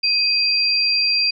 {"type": "tone pair together", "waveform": "sine", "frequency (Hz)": [2505, 4729], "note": ["D#7", "D8"], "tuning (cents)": [11, 11], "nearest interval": "major seventh", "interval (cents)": 1100, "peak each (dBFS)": [-22, -16], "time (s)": [0.03, 1.31], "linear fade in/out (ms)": 10, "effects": []}